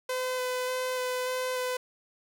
sawtooth tone with vibrato, 507 Hz, B4, 45 cents sharp, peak -25 dBFS, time 0.09-1.77 s, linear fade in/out 5 ms, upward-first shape square, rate 1.7 Hz, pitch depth 10 cents each way, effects none

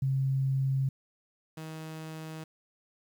sine / sawtooth tone pair in turn, 134.4 / 158.47 Hz, C3 / D#3, +47 / +32 cents, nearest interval minor third, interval 285 cents, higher second, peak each -25 / -35 dBFS, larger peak first, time 0.02-0.89 / 1.57-2.44 s, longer neither, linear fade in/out 5 ms, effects 10-bit

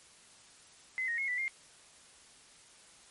sine tone with pitch steps, 2044 / 1868 / 2165 / 1978 / 2117 Hz, C7 / A#6 / C#7 / B6 / C7, -41 / +3 / -41 / +2 / +20 cents, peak -31 dBFS, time 0.98-1.48 s, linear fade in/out 0 ms, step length 100 ms, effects white hiss -58 dBFS RMS until 3.1 s + MP3 48 kbps

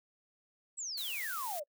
sine exponential sweep, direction down, 8090 to 552 Hz, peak -37 dBFS, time 0.77-1.64 s, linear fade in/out 20 ms
blue noise, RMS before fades -42 dBFS, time 0.97-1.6 s, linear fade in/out 10 ms
effects noise-tail reverb RT60 0.1 s tail -26 dB re dry

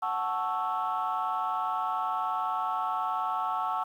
sine chord, F# minor seventh, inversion none, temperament equal, 740 / 880 / 1108.7 / 1318.5 Hz, F#5 / A5 / C#6 / E6, 0 / 0 / 0 / 0 cents, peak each -32 dBFS, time 0.02-3.84 s, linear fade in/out 10 ms, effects tanh soft clip ceiling -21 dBFS + 10-bit

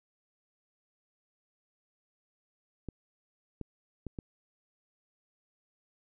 clicks, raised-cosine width 3 ms, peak -25 dBFS, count 4, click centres 2.887 / 3.613 / 4.067 / 4.188 s, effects none

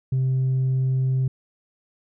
triangle tone with tanh clipping, 130.81 Hz, C3, in tune, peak -19 dBFS, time 0.12-1.28 s, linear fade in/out 5 ms, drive 6 dB, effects none

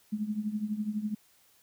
sine tone with tremolo, 211.8 Hz, G#3, 34 cents sharp, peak -26 dBFS, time 0.12-1.15 s, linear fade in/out 10 ms, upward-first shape triangle, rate 12 Hz, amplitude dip 85%, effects white hiss -64 dBFS RMS until 1.62 s

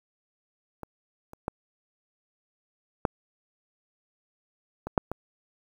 clicks, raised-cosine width 1 ms, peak -23 / -29 / -14 / -8 / -19 / -6 / -17 dBFS, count 7, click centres 0.833 / 1.334 / 1.481 / 3.052 / 4.87 / 4.978 / 5.116 s, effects 8-bit

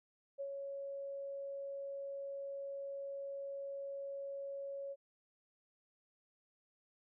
sine tone with ADSR envelope, 555 Hz, C#5, 2 cents sharp, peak -38 dBFS, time 0.38-4.96 s, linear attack 26 ms, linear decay 71 ms, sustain -3 dB, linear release 43 ms, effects none

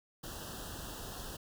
pink band-stop noise, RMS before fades -44 dBFS, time 0.23-1.37 s, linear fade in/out 10 ms, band 1800 to 2700 Hz, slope 96 dB/octave, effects none

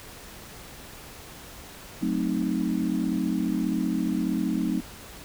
sine chord, F# diminished seventh, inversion none, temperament equal, 185 / 220 / 261.6 / 311.1 Hz, F#3 / A3 / C4 / Eb4, 0 / 0 / 0 / 0 cents, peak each -29 dBFS, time 2.01-4.81 s, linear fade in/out 20 ms, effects pink hiss -44 dBFS RMS until 5.24 s

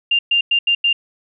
sine tone bursts at uneven times, 2794 Hz, F7, in tune, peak -12 dBFS, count 5, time 0.11-0.19 / 0.31-0.41 / 0.51-0.59 / 0.67-0.75 / 0.84-0.93 s, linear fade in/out 5 ms, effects none

